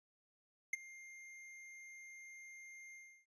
square tone with ADSR envelope, 2111 Hz, C7, 15 cents sharp, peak -32 dBFS, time 0.73-3.26 s, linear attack 4 ms, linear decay 19 ms, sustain -21 dB, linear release 320 ms, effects resampled to 22050 Hz

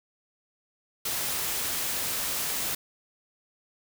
white noise, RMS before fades -30 dBFS, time 1.05-2.75 s, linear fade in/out 5 ms, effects none

